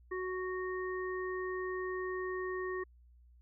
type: harmonic tone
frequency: 370 Hz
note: F#4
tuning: in tune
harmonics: 1 / 3 / 5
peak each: -36 / -43 / -43 dBFS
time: 0.11-2.84 s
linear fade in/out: 10 ms
effects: added 60 Hz sine -58 dBFS peak until 3.41 s